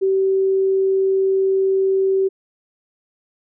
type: tone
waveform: sine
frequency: 384.6 Hz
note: G4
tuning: 33 cents flat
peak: -14 dBFS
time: 0.01-2.29 s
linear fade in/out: 20 ms
effects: none